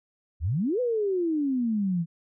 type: exponential two-way sweep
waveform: sine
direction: up then down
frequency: 68.3 to 510 to 161.8 Hz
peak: -23 dBFS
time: 0.4-2.06 s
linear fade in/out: 50 ms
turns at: 0.8 s
effects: none